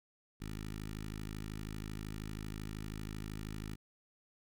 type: tone with notch filter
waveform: 10% pulse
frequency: 52.8 Hz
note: G#1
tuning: 29 cents sharp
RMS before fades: -43 dBFS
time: 0.4-3.76 s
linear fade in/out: 20 ms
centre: 680 Hz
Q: 0.73
effects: none